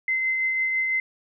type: tone with tremolo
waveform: sine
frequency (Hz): 2063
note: C7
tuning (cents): -25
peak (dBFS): -20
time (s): 0.08-1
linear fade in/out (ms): 2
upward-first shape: triangle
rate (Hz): 6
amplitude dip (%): 30
effects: none